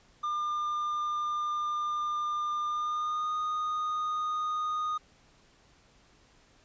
triangle tone with pitch glide, 1202 to 1234.4 Hz, D6 to D#6, +40 to -14 cents, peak -27 dBFS, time 0.23-4.98 s, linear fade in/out 10 ms, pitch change +46 cents, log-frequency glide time 2.66-3.35 s, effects pink hiss -62 dBFS RMS until 6.64 s + resampled to 16000 Hz

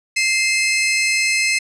sawtooth tone pair together, 2093 / 2588 Hz, C7 / E7, 0 / -32 cents, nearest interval major third, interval 368 cents, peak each -14 / -16 dBFS, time 0.16-1.59 s, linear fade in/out 10 ms, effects resampled to 24000 Hz

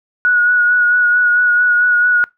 sine tone with vibrato, 1458 Hz, F#6, 26 cents flat, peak -9 dBFS, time 0.25-2.24 s, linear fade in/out 0 ms, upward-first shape sine, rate 4.5 Hz, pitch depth 20 cents each way, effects noise-tail reverb RT60 0.2 s tail -23 dB re dry

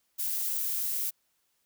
violet noise, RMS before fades -31 dBFS, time 0.18-1.11 s, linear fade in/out 20 ms, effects white hiss -74 dBFS RMS until 1.65 s

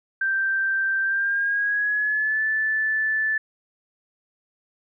sine tone with pitch glide, 1568 to 1749.9 Hz, G6 to A6, 0 to -10 cents, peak -20 dBFS, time 0.21-3.38 s, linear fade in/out 5 ms, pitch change +190 cents, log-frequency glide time 1.02-2.43 s, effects none

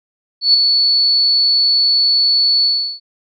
sine tone with ADSR envelope, 4435 Hz, C#8, in tune, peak -5 dBFS, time 0.41-3 s, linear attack 130 ms, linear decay 9 ms, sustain -5 dB, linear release 360 ms, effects none

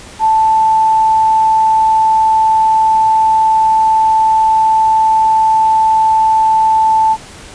sine tone with quantisation, 880 Hz, A5, in tune, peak -7 dBFS, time 0.19-7.17 s, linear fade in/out 50 ms, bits 6, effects pink hiss -34 dBFS RMS until 7.54 s + resampled to 22050 Hz

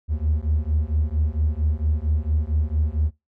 triangle beating tone pair, 74.1 / 78.5 Hz, D2 / D#2, +16 / +16 cents, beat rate 4.4 Hz, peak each -20 dBFS, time 0.08-3.11 s, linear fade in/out 50 ms, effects noise-tail reverb RT60 0.2 s tail -21 dB re dry + tanh soft clip ceiling -10 dBFS

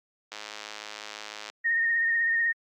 click train, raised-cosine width 0.2 ms, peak -20 dBFS, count 126, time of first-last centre 0.32-1.499 s, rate 106 Hz
sine tone with vibrato, 1845 Hz, A#6, 18 cents flat, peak -22 dBFS, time 1.64-2.53 s, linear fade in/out 20 ms, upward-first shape sine, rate 16 Hz, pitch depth 30 cents each way
effects high-pass 400 Hz 12 dB/octave + Opus 48 kbps

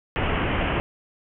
pink low-pass noise, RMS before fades -24 dBFS, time 0.16-0.8 s, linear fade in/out 0 ms, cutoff 3100 Hz, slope 96 dB/octave, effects none

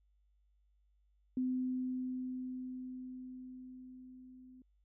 sine tone with level ramp, 255.2 Hz, C4, 43 cents flat, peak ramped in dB -31 to -54 dBFS, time 1.37-4.62 s, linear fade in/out 2 ms, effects added 50 Hz sine -69 dBFS peak until 4.84 s

